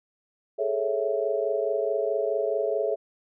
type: chord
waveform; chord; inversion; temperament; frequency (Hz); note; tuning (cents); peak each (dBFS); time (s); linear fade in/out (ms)
sine; A major seventh; third; equal; 415.3 / 440 / 554.4 / 659.3; G#4 / A4 / C#5 / E5; 0 / 0 / 0 / 0; -29; 0.58-2.96; 20
effects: none